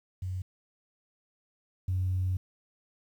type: tone pair in turn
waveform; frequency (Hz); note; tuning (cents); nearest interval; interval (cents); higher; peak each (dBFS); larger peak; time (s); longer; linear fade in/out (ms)
sine; 92.5 / 92.5; F#2 / F#2; 0 / 0; unison; 0; neither; -31 / -25; second; 0.22-0.42 / 1.88-2.37; second; 5
effects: tanh soft clip ceiling -22 dBFS + 10-bit